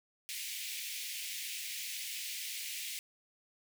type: high-pass noise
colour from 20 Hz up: pink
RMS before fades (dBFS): -41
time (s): 0.29-2.99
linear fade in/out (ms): 0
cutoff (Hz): 2100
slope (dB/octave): 48
effects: none